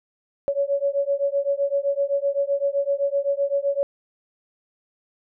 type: beating tone pair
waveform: sine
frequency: 557 / 564.8 Hz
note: C#5 / C#5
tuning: +8 / +32 cents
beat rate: 7.8 Hz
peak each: -23 / -23 dBFS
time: 0.48-3.83 s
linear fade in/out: 0 ms
effects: none